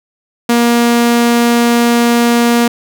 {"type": "tone", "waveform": "sawtooth", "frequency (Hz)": 236.7, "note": "A#3", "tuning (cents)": 27, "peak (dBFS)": -4, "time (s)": [0.49, 2.68], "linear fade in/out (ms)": 5, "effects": []}